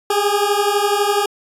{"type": "beating tone pair", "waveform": "20% pulse", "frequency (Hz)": [402.9, 414.9], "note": ["G4", "G#4"], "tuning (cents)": [48, -2], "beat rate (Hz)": 12, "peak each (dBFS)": -13, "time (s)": [0.1, 1.26], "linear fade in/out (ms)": 5, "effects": ["resampled to 32000 Hz"]}